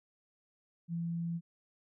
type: tone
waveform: sine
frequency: 168.8 Hz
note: E3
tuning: 41 cents sharp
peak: -33 dBFS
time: 0.88-1.41 s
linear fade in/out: 50 ms
effects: none